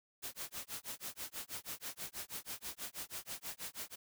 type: noise with tremolo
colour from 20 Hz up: white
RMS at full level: -42 dBFS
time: 0.22-3.96 s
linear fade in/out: 20 ms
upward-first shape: sine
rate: 6.2 Hz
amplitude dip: 100%
effects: none